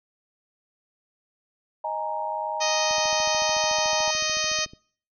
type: chord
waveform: sine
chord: D# suspended fourth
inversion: none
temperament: equal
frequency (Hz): 622.3 / 830.6 / 932.3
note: D#5 / G#5 / A#5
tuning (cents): 0 / 0 / 0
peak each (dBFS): -32 / -31 / -29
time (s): 1.84-4.11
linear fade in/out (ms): 5
type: harmonic tone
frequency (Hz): 622.3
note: D#5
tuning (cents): 0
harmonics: 1 / 2 / 3 / 4 / 5 / 6 / 7 / 8 / 9 / 10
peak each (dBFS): -33 / -34 / -33 / -31 / -33 / -35 / -32 / -32 / -34 / -30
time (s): 2.6-4.66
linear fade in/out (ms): 20
type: click train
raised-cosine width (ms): 3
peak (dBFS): -32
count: 26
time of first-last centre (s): 2.91-4.735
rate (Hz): 13.7
effects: noise-tail reverb RT60 0.5 s tail -24 dB re dry